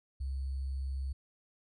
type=tone with sample-and-hold; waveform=sine; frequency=67.1 Hz; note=C2; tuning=44 cents sharp; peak=-33 dBFS; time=0.2-1.13 s; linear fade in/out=10 ms; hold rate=4410 Hz; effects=resampled to 24000 Hz